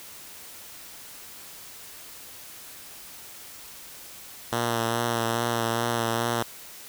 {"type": "tone with vibrato", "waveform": "5% pulse", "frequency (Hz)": 116.54, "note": "A#2", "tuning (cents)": 0, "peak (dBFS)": -13, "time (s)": [4.52, 6.43], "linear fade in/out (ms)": 5, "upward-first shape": "sine", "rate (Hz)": 2.4, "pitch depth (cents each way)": 28, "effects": ["white hiss -44 dBFS RMS until 6.88 s"]}